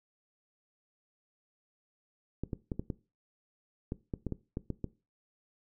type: clicks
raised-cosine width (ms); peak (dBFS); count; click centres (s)
3; -21; 12; 2.436 / 2.532 / 2.718 / 2.795 / 2.902 / 3.921 / 4.138 / 4.267 / 4.323 / 4.571 / 4.703 / 4.843
effects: noise-tail reverb RT60 0.3 s tail -19 dB re dry